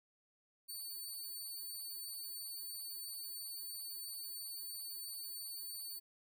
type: tone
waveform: 10% pulse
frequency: 4497 Hz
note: C#8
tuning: 24 cents sharp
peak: -37 dBFS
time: 0.68-6 s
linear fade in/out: 20 ms
effects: none